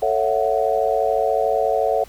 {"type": "chord", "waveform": "sine", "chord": "F# minor seventh", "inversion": "first", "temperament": "just", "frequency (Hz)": [444, 555, 666, 740], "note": ["A4", "C#5", "E5", "F#5"], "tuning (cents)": [16, 2, 18, 0], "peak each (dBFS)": -22, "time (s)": [0.02, 2.04], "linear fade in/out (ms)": 5, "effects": ["added 50 Hz sine -45 dBFS peak until 2.08 s", "pink hiss -47 dBFS RMS until 2.08 s"]}